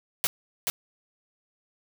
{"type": "noise with echo", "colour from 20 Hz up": "white", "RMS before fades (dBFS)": -25, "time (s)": [0.24, 0.27], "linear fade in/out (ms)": 0, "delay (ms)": 430, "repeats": 1, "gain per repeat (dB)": -2, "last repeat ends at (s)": 0.7, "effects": []}